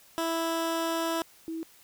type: tone pair in turn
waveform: 15% pulse / sine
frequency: 329.6 / 325.1 Hz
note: E4 / E4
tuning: 0 / -24 cents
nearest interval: unison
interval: 24 cents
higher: first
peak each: -21 / -32 dBFS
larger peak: first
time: 0.18-1.22 / 1.48-1.63 s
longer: first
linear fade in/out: 0 ms
effects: white hiss -57 dBFS RMS until 1.83 s